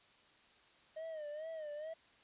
triangle tone with vibrato, 619 Hz, D#5, 9 cents flat, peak -40 dBFS, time 0.96-1.94 s, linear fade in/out 10 ms, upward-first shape sine, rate 2.3 Hz, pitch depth 93 cents each way, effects white hiss -66 dBFS RMS until 2.23 s + resampled to 8000 Hz

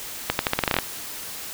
accelerating click train, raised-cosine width 0.3 ms, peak -3 dBFS, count 11, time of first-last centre 0.3-0.787 s, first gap 91 ms, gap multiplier 0.85, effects white hiss -35 dBFS RMS until 1.53 s

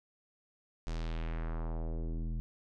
square tone with low-pass filter sweep, 40.78 Hz, E1, 18 cents flat, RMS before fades -36 dBFS, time 0.87-2.4 s, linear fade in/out 0 ms, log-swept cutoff 6600 to 170 Hz, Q 1.5, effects none

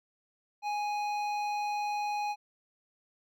sine tone with hard clipping, 830.6 Hz, G#5, in tune, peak -32 dBFS, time 0.62-2.36 s, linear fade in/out 50 ms, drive 11 dB, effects none

